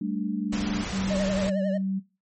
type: chord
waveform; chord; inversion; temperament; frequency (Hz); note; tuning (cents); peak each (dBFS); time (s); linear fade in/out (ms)
sine; G suspended second; none; equal; 196 / 220 / 293.7; G3 / A3 / D4; 0 / 0 / 0; -30 / -30 / -31; 0.01-0.84; 5
type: noise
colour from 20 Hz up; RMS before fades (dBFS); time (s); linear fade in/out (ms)
pink; -33; 0.52-1.5; 10
type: tone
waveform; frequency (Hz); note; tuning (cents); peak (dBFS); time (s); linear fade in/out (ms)
sine; 192.2; G3; -34; -25; 0.92-2; 20
type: tone with vibrato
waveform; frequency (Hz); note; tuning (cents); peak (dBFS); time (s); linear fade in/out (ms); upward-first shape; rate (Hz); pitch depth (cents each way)
triangle; 593; D5; +17; -25; 1.1-1.78; 10; triangle; 11; 98
effects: noise-tail reverb RT60 0.3 s tail -19 dB re dry + MP3 32 kbps